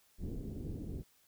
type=low-pass noise; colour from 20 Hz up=pink; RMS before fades=-41 dBFS; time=0.18-1.04 s; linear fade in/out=50 ms; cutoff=380 Hz; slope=24 dB/octave; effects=white hiss -69 dBFS RMS until 1.27 s